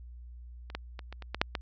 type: clicks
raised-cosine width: 0.3 ms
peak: -29 / -18 / -25 / -27 / -28 / -17 / -7 / -15 dBFS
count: 8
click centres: 0.701 / 0.75 / 0.992 / 1.126 / 1.223 / 1.346 / 1.415 / 1.552 s
effects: added 60 Hz sine -44 dBFS peak until 1.61 s + resampled to 16000 Hz